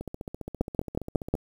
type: two click trains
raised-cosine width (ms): 2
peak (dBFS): -22 / -10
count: 21 / 5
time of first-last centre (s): 0.01-1.352 / 0.61-1.34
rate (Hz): 14.9 / 5.48
effects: 8-bit